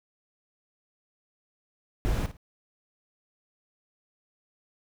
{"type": "noise with echo", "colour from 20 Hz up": "brown", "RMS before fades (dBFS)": -26, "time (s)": [2.05, 2.26], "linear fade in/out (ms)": 0, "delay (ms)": 54, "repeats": 2, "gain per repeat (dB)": -12, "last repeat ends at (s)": 2.368, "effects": []}